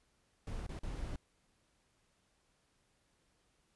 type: noise with dropouts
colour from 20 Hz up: brown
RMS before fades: -41 dBFS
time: 0.47-1.16 s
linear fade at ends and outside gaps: 2 ms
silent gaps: 0.666-0.691 / 0.791-0.833 s
effects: pink hiss -75 dBFS RMS until 3.75 s + resampled to 24000 Hz